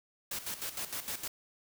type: noise with tremolo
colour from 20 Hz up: white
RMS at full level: -37 dBFS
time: 0.31-1.28 s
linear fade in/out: 5 ms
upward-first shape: square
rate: 6.5 Hz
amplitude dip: 70%
effects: none